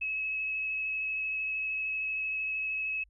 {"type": "tone with vibrato", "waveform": "sine", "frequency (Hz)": 2576, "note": "E7", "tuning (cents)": -41, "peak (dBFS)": -30, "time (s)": [0.01, 3.04], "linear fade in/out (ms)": 10, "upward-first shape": "triangle", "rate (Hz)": 13, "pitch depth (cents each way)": 14, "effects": ["added 50 Hz sine -60 dBFS peak until 3.09 s"]}